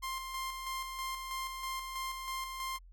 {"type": "tone with tremolo", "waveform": "sawtooth", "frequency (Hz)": 1054, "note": "C6", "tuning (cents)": 12, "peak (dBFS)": -32, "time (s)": [0.02, 2.79], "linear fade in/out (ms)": 20, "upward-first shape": "square", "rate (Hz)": 3.1, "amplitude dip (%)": 40, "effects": ["added 43 Hz sine -52 dBFS peak until 2.92 s"]}